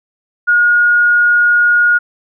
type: tone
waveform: sine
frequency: 1437 Hz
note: F6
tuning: 49 cents sharp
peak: -7 dBFS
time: 0.47-1.99 s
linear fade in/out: 20 ms
effects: none